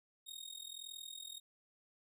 sawtooth tone with amplitude modulation, 3729 Hz, A#7, in tune, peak -40 dBFS, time 0.26-1.4 s, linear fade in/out 20 ms, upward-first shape sine, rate 41.5 Hz, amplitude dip 85%, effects none

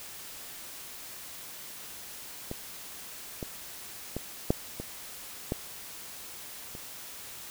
clicks, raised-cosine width 2 ms, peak -21 / -21 / -19 / -9 / -22 / -15 / -29 dBFS, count 7, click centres 2.514 / 3.428 / 4.166 / 4.505 / 4.8 / 5.521 / 6.751 s, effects white hiss -44 dBFS RMS until 7.5 s

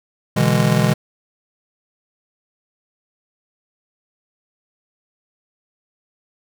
square chord, E dominant seventh, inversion second, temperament just, 123.61 / 148.33 / 164.81 / 206 Hz, B2 / D3 / E3 / G#3, +2 / +18 / 0 / -14 cents, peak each -20 dBFS, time 0.36-0.94 s, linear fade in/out 10 ms, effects none

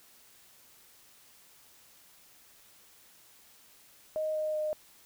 sine tone with pitch steps, 622.3 / 617.6 / 613 Hz, D#5 / D#5 / D#5, 0 / -13 / -26 cents, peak -29 dBFS, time 4.16-4.73 s, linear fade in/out 0 ms, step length 190 ms, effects white hiss -59 dBFS RMS until 5.05 s

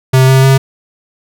square tone with pitch steps, 130.81 / 132.56 / 134.33 Hz, C3 / C3 / C3, 0 / +23 / +46 cents, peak -5 dBFS, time 0.13-0.58 s, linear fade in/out 10 ms, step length 150 ms, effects none

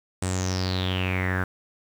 sawtooth tone with low-pass filter sweep, 92.5 Hz, F#2, in tune, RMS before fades -26 dBFS, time 0.22-1.44 s, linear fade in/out 5 ms, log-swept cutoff 8700 to 1500 Hz, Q 8, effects 8-bit

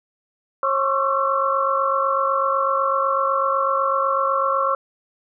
sine tone cluster, 542 / 1079 / 1127 / 1343 Hz, C#5 / C#6 / C#6 / E6, -39 / -47 / +28 / +32 cents, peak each -23 dBFS, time 0.63-4.75 s, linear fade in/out 2 ms, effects none

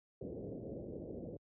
white low-pass noise, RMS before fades -45 dBFS, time 0.21-1.37 s, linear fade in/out 5 ms, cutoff 550 Hz, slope 48 dB/octave, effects high-pass 60 Hz 12 dB/octave

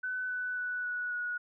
sine tone with pitch steps, 1506 / 1493.9 / 1481.8 / 1469.9 / 1458.1 Hz, F#6 / F#6 / F#6 / F#6 / F#6, +30 / +16 / +2 / -12 / -26 cents, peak -32 dBFS, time 0.03-1.38 s, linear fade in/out 10 ms, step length 270 ms, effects none

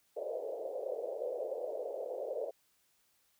pink band-pass noise, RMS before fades -39 dBFS, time 0.16-2.51 s, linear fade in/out 10 ms, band 460 to 610 Hz, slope 48 dB/octave, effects white hiss -73 dBFS RMS until 3.39 s

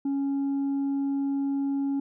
triangle tone with tanh clipping, 277.2 Hz, C#4, in tune, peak -25 dBFS, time 0.05-2 s, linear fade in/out 5 ms, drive 7 dB, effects none

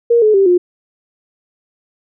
sine tone with pitch steps, 470.2 / 428.7 / 390.8 / 356.3 Hz, A#4 / A4 / G4 / F4, +15 / -45 / -5 / +35 cents, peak -7 dBFS, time 0.1-0.58 s, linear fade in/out 10 ms, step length 120 ms, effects none

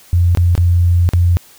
sine tone with dropouts, 87.31 Hz, F2, in tune, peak -8 dBFS, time 0.13-1.37 s, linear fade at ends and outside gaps 0 ms, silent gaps 0.35-0.373 / 0.552-0.578 / 1.09-1.135 s, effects white hiss -44 dBFS RMS until 1.58 s

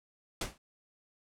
pink noise with exponential decay, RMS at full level -29 dBFS, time 0.41-0.58 s, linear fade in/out 5 ms, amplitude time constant 36 ms, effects low-pass 10000 Hz 12 dB/octave

